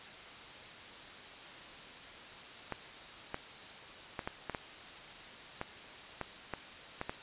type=clicks; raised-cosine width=0.5 ms; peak=-21 dBFS; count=11; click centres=2.723 / 3.344 / 4.192 / 4.275 / 4.497 / 4.548 / 5.614 / 6.213 / 6.537 / 7.014 / 7.095 s; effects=white hiss -49 dBFS RMS until 7.22 s + resampled to 8000 Hz